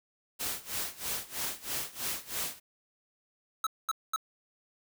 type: noise with tremolo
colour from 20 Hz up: white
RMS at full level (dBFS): -33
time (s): 0.39-2.6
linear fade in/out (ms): 20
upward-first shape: sine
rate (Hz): 3.1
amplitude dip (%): 90
type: tone bursts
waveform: square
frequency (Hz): 1300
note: E6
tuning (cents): -24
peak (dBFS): -28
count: 3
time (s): 3.64-4.161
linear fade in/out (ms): 2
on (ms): 27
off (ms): 220
effects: none